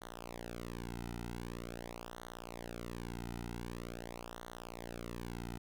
sawtooth tone with flanger, 58.7 Hz, A#1, 13 cents sharp, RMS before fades -45 dBFS, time 0.01-5.58 s, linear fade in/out 10 ms, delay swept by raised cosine 0.4 to 1.8 ms, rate 0.45 Hz, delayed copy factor -0.95, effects none

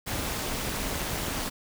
pink noise with amplitude modulation, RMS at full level -28 dBFS, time 0.06-1.5 s, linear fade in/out 20 ms, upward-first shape sine, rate 226 Hz, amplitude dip 75%, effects none

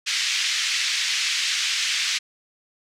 pink band-pass noise, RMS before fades -24 dBFS, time 0.06-2.19 s, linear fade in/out 20 ms, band 2000 to 6500 Hz, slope 24 dB/octave, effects none

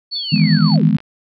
sine tone with tremolo, 4435 Hz, C#8, in tune, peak -20 dBFS, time 0.11-0.77 s, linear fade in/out 20 ms, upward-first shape sine, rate 5.5 Hz, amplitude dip 45%
sine linear sweep, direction down, 3615 to 127.8 Hz, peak -25 dBFS, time 0.15-0.87 s, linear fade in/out 10 ms
sine chord, E major seventh, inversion third, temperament equal, 155.56 / 164.81 / 207.7 / 246.9 Hz, D#3 / E3 / G#3 / B3, 0 / 0 / 0 / 0 cents, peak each -15 / -15 / -15 / -19 dBFS, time 0.32-0.97 s, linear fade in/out 10 ms
click train, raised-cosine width 0.3 ms, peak -23 dBFS, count 35, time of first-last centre 0.36-1.004 s, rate 52.8 Hz
effects none

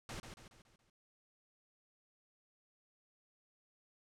pink noise with echo, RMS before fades -45 dBFS, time 0.09-0.2 s, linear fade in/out 2 ms, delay 140 ms, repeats 5, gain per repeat -6 dB, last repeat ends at 0.9 s, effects low-pass 8000 Hz 12 dB/octave

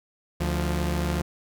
sawtooth tone pair together, 73.41 / 174.61 Hz, D2 / F3, 0 / 0 cents, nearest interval octave + minor third, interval 1500 cents, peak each -22 / -24 dBFS, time 0.4-1.22 s, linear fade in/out 10 ms, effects none

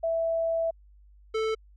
sine / square tone pair in turn, 659.3 / 440 Hz, E5 / A4, 0 / 0 cents, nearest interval perfect fifth, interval 700 cents, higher first, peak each -24 / -26 dBFS, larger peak first, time 0.03-0.71 / 1.34-1.55 s, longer first, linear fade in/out 10 ms, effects added 50 Hz sine -52 dBFS peak until 1.76 s + low-pass 4000 Hz 12 dB/octave

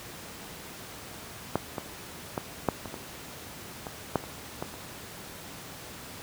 clicks, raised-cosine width 1 ms, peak -10 / -17 / -14 / -8 / -22 / -22 / -21 / -9 / -27 / -17 / -27 dBFS, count 11, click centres 1.556 / 1.782 / 2.378 / 2.687 / 2.857 / 2.942 / 3.868 / 4.157 / 4.239 / 4.625 / 4.74 s, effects pink hiss -43 dBFS RMS until 6.22 s + high-pass 80 Hz 12 dB/octave

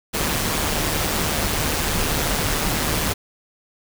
pink noise with amplitude modulation, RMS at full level -20 dBFS, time 0.13-3.14 s, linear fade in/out 20 ms, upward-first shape sine, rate 152 Hz, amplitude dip 45%, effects none

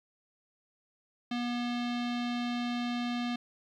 square tone with low-pass filter, 241.5 Hz, B3, 39 cents flat, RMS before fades -33 dBFS, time 1.31-3.36 s, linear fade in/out 5 ms, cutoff 3700 Hz, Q 2.2, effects 11-bit

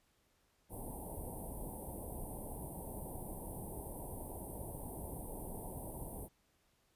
pink band-stop noise, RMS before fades -45 dBFS, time 0.69-6.29 s, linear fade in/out 50 ms, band 960 to 8800 Hz, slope 96 dB/octave, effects pink hiss -75 dBFS RMS until 6.95 s + resampled to 32000 Hz

